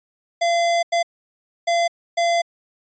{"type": "tone bursts at uneven times", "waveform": "square", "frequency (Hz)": 684, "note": "F5", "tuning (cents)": -36, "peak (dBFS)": -17, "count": 4, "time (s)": [[0.41, 0.83], [0.92, 1.03], [1.67, 1.88], [2.17, 2.42]], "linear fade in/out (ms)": 10, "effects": ["resampled to 16000 Hz"]}